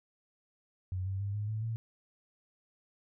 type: tone with pitch steps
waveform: sine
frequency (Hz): 92.5 / 96.32 / 100.29 / 104.43 / 108.74 / 113.22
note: F#2 / G2 / G2 / G#2 / A2 / A2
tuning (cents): 0 / -30 / +40 / +10 / -20 / +50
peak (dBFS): -32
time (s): 0.92-1.76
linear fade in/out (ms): 0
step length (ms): 140
effects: none